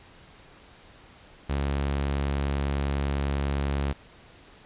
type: tone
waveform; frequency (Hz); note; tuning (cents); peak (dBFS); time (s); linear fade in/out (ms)
sawtooth; 70; C#2; +18; -21; 1.49-3.93; 10
effects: pink hiss -52 dBFS RMS until 4.65 s + resampled to 8000 Hz